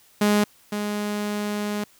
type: tone pair in turn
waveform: sawtooth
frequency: 207.7 / 207.7 Hz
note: G#3 / G#3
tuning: 0 / 0 cents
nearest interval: unison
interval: 0 cents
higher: neither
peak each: -13 / -21 dBFS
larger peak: first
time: 0.21-0.44 / 0.72-1.84 s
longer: second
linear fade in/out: 5 ms
effects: white hiss -56 dBFS RMS until 1.99 s